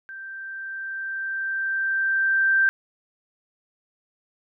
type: tone with level ramp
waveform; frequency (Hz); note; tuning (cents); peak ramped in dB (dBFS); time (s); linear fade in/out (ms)
sine; 1568; G6; 0; -35 to -15; 0.09-2.69; 0
effects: none